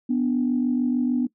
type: tone pair together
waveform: sine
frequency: 246.9 / 293.6 Hz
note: B3 / D4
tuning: 0 / 0 cents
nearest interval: minor third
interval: 300 cents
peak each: -20 / -25 dBFS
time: 0.09-1.27 s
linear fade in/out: 10 ms
effects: noise-tail reverb RT60 0.1 s tail -21 dB re dry + tanh soft clip ceiling -12 dBFS